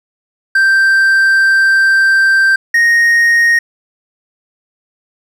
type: tone pair in turn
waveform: triangle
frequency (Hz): 1568 / 1864.7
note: G6 / A#6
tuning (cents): 0 / 0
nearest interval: minor third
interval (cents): 300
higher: second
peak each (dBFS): -5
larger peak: neither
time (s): 0.55-2.56 / 2.74-3.59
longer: first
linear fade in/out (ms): 5
effects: none